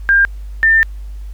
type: tone pair in turn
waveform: sine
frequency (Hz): 1600 / 1795.9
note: G6 / A6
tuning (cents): +35 / +35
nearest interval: major second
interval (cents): 200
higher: second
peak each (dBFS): -7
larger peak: neither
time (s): 0.09-0.25 / 0.63-0.83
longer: second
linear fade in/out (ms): 0
effects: added 50 Hz sine -25 dBFS peak until 1.33 s + pink hiss -52 dBFS RMS until 1.33 s